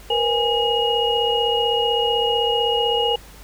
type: tone cluster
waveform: sine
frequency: 468.2 / 504 / 827 / 2880 Hz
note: A#4 / B4 / G#5 / F#7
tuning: +8 / +35 / -8 / -47 cents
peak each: -21 / -28 / -23 / -21 dBFS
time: 0.1-3.16 s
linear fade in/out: 5 ms
effects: added 50 Hz sine -43 dBFS peak until 3.43 s + pink hiss -45 dBFS RMS until 3.43 s